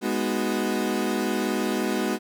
35% pulse chord, G# minor seventh, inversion none, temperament equal, 207.7 / 246.9 / 311.1 / 370 Hz, G#3 / B3 / D#4 / F#4, 0 / 0 / 0 / 0 cents, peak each -27 / -27 / -29 / -27 dBFS, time 0.01-2.19 s, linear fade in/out 50 ms, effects none

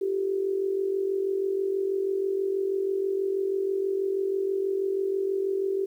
sine tone with amplitude modulation, 388.2 Hz, G4, 17 cents flat, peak -21 dBFS, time 0.01-5.86 s, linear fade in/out 10 ms, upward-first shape sine, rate 46.2 Hz, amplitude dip 65%, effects 10-bit

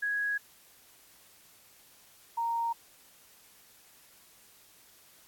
sine tone pair in turn, 1661.2 / 927.8 Hz, G#6 / A#5, 0 / -8 cents, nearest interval minor seventh, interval 1008 cents, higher first, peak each -28 dBFS, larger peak neither, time 0.02-0.38 / 2.37-2.73 s, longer neither, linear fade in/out 10 ms, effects white hiss -59 dBFS RMS until 5.27 s + AAC 64 kbps

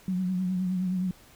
sine tone with vibrato, 184 Hz, F#3, 9 cents flat, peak -25 dBFS, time 0.08-1.11 s, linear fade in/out 2 ms, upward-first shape triangle, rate 9.6 Hz, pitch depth 56 cents each way, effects pink hiss -55 dBFS RMS until 1.35 s

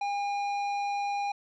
sine tone with tanh clipping, 809 Hz, G#5, 46 cents flat, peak -30 dBFS, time 0.01-1.32 s, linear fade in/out 5 ms, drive 12 dB, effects resampled to 16000 Hz

